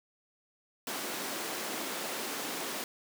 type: high-pass noise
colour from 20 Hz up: pink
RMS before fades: -37 dBFS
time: 0.87-2.84 s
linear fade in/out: 2 ms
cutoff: 240 Hz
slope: 24 dB/octave
effects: none